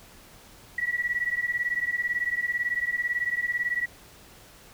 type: beating tone pair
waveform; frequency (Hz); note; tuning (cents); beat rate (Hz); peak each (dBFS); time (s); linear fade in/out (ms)
sine; 1928 / 1946; B6 / B6; -42 / -26; 18; -28; 0.78-3.86; 5
effects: pink hiss -51 dBFS RMS until 4.73 s